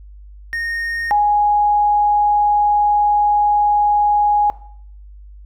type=tone pair in turn; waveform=triangle / sine; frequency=1848 / 829.2 Hz; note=A#6 / G#5; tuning=-16 / -3 cents; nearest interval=octave + major second; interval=1387 cents; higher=first; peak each=-18 / -11 dBFS; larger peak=second; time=0.53-1.11 / 1.11-4.5 s; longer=second; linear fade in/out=0 ms; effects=noise-tail reverb RT60 0.6 s tail -17 dB re dry + added 50 Hz sine -36 dBFS peak until 5.45 s